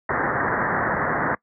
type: low-pass noise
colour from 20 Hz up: white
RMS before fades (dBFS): -23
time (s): 0.09-1.35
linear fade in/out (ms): 5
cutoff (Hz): 1900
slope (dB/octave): 96
effects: noise-tail reverb RT60 0.1 s tail -22 dB re dry + high-pass 80 Hz 12 dB/octave